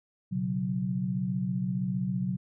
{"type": "chord", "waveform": "sine", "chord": "B suspended second", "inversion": "none", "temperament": "equal", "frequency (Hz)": [123.47, 138.59, 185], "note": ["B2", "C#3", "F#3"], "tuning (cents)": [0, 0, 0], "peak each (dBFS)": [-34, -34, -29], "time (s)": [0.31, 2.37], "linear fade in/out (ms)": 20, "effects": []}